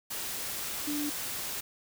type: tone in noise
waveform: sine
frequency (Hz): 293.7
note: D4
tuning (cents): 0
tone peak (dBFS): -31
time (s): 0.87-1.1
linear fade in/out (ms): 10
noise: white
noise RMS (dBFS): -36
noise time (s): 0.1-1.61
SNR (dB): +2
effects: none